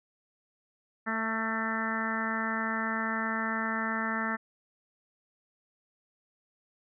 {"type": "harmonic tone with a mistuned harmonic", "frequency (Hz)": 223.1, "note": "A3", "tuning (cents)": 24, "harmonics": [1, 2, 3, 4, 5, 6, 7, 8, 9], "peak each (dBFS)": [-34, -44, -41, -39, -40, -35, -40, -34, -42], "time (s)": [1.06, 4.37], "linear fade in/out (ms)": 20, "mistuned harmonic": 3, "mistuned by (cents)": -15, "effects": []}